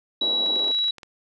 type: tone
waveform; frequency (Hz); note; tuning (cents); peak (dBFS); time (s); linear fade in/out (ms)
sine; 3900; B7; -23; -20; 0.21-0.91; 5
type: band-pass noise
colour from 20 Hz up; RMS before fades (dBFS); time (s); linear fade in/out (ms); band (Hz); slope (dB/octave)
pink; -36; 0.21-0.72; 10; 260 to 840; 24
type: clicks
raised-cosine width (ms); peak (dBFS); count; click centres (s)
0.2; -24; 12; 0.463 / 0.558 / 0.594 / 0.644 / 0.681 / 0.715 / 0.747 / 0.788 / 0.842 / 0.883 / 0.983 / 1.032
effects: none